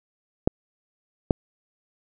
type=clicks; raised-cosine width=2 ms; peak=-4 dBFS; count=2; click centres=0.475 / 1.308 s; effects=none